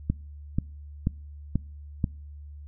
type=click train; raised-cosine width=5 ms; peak=-11 dBFS; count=5; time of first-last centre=0.1-2.042 s; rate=2.06 Hz; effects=noise-tail reverb RT60 0.5 s tail -26 dB re dry + added 73 Hz sine -40 dBFS peak until 2.67 s